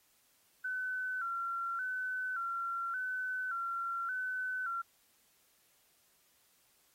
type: tone with vibrato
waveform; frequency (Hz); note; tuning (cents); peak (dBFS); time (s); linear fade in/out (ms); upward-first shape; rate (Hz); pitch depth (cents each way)
sine; 1438; F#6; -50; -34; 0.64-4.82; 10; square; 0.87; 85
effects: white hiss -70 dBFS RMS until 6.94 s + AAC 48 kbps